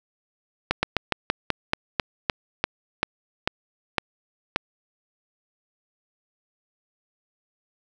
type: slowing click train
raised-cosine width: 0.3 ms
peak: -4 dBFS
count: 14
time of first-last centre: 0.71-4.561 s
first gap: 120 ms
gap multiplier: 1.14
effects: none